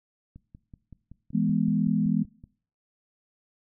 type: click train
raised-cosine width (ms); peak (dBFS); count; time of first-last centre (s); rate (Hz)
5; -33; 12; 0.36-2.439; 5.29
type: chord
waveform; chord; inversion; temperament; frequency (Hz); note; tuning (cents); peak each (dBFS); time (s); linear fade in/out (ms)
sine; E major; none; equal; 164.81 / 207.7 / 246.9; E3 / G#3 / B3; 0 / 0 / 0; -27 / -24 / -27; 1.33-2.24; 20
effects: noise-tail reverb RT60 0.5 s tail -20 dB re dry